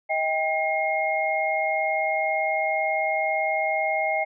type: tone cluster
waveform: sine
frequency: 633 / 791 / 2142 Hz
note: D#5 / G5 / C7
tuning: +30 / +15 / +40 cents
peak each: -26 dBFS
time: 0.09-4.25 s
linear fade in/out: 20 ms
effects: none